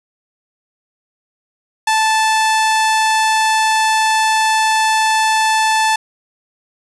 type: tone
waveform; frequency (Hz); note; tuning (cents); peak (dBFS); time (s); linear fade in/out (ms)
sawtooth; 877; A5; -6; -8; 1.87-5.96; 5
effects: resampled to 24000 Hz + 7-bit